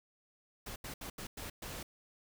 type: noise bursts at uneven times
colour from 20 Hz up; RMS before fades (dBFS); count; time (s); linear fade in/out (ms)
pink; -44; 6; 0.66-0.76 / 0.84-0.94 / 1.01-1.1 / 1.18-1.27 / 1.37-1.5 / 1.62-1.83; 5
effects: none